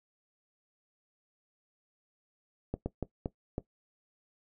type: slowing click train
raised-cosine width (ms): 2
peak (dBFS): -19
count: 5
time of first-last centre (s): 2.74-3.581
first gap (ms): 120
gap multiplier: 1.39
effects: noise-tail reverb RT60 0.1 s tail -17 dB re dry